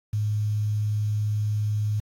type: tone with quantisation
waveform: sine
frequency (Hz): 105.7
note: G#2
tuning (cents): +31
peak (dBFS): -22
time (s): 0.13-2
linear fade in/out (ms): 5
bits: 8
effects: AAC 64 kbps